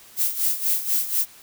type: noise with tremolo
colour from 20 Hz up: violet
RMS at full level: -20 dBFS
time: 0.16-1.26 s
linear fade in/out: 50 ms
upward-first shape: sine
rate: 4.1 Hz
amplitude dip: 75%
effects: white hiss -48 dBFS RMS until 1.42 s